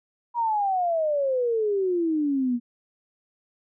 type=exponential sweep; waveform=sine; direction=down; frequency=967 to 235 Hz; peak=-21 dBFS; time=0.34-2.6 s; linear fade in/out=50 ms; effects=none